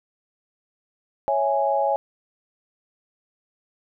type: chord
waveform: sine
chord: C# minor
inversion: none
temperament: equal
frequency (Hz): 554.4 / 659.3 / 830.6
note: C#5 / E5 / G#5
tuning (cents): 0 / 0 / 0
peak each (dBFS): -23 / -25 / -22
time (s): 1.28-1.96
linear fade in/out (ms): 0
effects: none